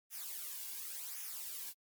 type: noise with flanger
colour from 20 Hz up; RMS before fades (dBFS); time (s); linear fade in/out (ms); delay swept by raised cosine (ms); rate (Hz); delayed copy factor
blue; -44; 0.1-1.74; 50; 0.23 to 1.63; 0.9; -0.65
effects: MP3 96 kbps